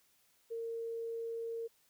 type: tone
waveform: sine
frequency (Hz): 459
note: A#4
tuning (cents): -27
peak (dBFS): -37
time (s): 0.5-1.68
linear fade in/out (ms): 20
effects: white hiss -71 dBFS RMS until 1.89 s